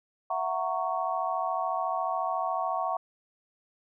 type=chord; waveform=sine; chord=F# dominant seventh; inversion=third; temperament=just; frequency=666 / 740 / 925 / 1110 Hz; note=E5 / F#5 / A#5 / C#6; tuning=+18 / 0 / -14 / +2 cents; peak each=-33 / -31 / -35 / -32 dBFS; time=0.3-2.97 s; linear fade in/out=5 ms; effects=none